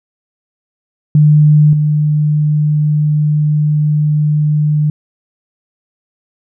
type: tone with level steps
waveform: sine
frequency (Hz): 150.5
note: D3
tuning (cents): +43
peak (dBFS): -4 / -9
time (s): 1.15-4.9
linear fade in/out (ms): 2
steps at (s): 1.73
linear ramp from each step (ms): 2
effects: none